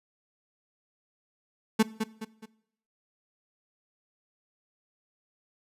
35% pulse tone with echo, 220 Hz, A3, in tune, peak -16 dBFS, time 1.79-1.83 s, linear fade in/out 10 ms, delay 210 ms, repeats 3, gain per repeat -8 dB, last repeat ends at 2.46 s, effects noise-tail reverb RT60 0.7 s tail -19 dB re dry + resampled to 32000 Hz

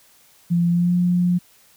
sine tone with pitch glide, 172 to 177.35 Hz, F3 to F3, -26 to +27 cents, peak -15 dBFS, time 0.5-1.39 s, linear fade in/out 20 ms, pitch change +53 cents, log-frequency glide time 0.7-0.94 s, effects white hiss -54 dBFS RMS until 1.76 s

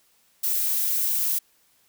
violet noise, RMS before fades -24 dBFS, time 0.43-1.39 s, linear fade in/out 10 ms, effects white hiss -63 dBFS RMS until 1.88 s

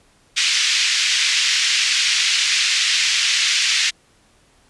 pink band-pass noise, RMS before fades -18 dBFS, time 0.36-3.91 s, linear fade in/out 20 ms, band 2100 to 6400 Hz, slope 24 dB/octave, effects pink hiss -56 dBFS RMS until 4.69 s + resampled to 24000 Hz

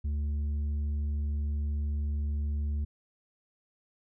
sine tone with tanh clipping, 73.42 Hz, D2, in tune, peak -29 dBFS, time 0.04-2.85 s, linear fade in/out 10 ms, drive 5 dB, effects none

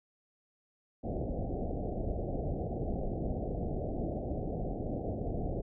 pink low-pass noise, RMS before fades -35 dBFS, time 1.03-5.62 s, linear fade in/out 20 ms, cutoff 750 Hz, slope 96 dB/octave, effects none

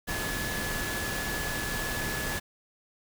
sine tone in noise, 1708 Hz, G#6, 48 cents sharp, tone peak -35 dBFS, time 0.07-2.4 s, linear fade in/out 20 ms, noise pink, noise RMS -33 dBFS, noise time 0.07-2.4 s, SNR -5 dB, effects none

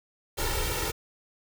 pink noise with comb filter, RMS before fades -29 dBFS, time 0.37-0.92 s, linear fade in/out 20 ms, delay 2.2 ms, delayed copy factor +0.9, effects none

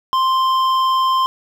triangle tone with hard clipping, 1046.5 Hz, C6, in tune, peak -15 dBFS, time 0.13-1.26 s, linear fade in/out 0 ms, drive 12 dB, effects none

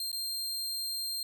sawtooth tone with dropouts, 4185 Hz, C8, in tune, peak -30 dBFS, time 0-1.23 s, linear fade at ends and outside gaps 2 ms, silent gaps 0.117-0.128 s, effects none

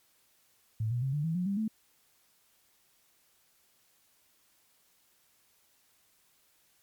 sine tone with pitch steps, 110 / 121.35 / 133.87 / 147.68 / 162.92 / 179.73 / 198.28 / 218.7 Hz, A2 / B2 / C3 / D3 / E3 / F3 / G3 / A3, 0 / -30 / +40 / +10 / -20 / +50 / +20 / -10 cents, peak -28 dBFS, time 0.8-1.68 s, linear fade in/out 5 ms, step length 110 ms, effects white hiss -68 dBFS RMS until 6.82 s + MP3 96 kbps

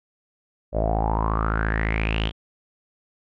sawtooth tone with low-pass filter sweep, 54.4 Hz, A1, 19 cents flat, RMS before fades -23 dBFS, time 0.72-2.32 s, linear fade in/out 50 ms, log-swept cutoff 580 to 3300 Hz, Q 8.6, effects none

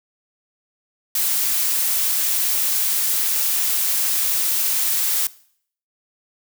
blue noise, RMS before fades -20 dBFS, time 1.15-5.27 s, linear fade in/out 2 ms, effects noise-tail reverb RT60 0.6 s tail -20 dB re dry

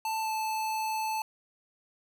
square tone with pitch glide, 883 to 874.4 Hz, A5 to A5, +6 to -11 cents, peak -30 dBFS, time 0.05-1.22 s, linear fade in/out 2 ms, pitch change -17 cents, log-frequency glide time 0.22-0.3 s, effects none

